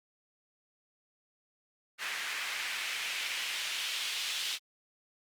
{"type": "noise with band-pass filter sweep", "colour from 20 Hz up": "white", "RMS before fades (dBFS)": -36, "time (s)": [1.98, 4.59], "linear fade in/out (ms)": 50, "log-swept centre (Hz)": [1900, 3300], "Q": 1.7, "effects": ["Opus 48 kbps"]}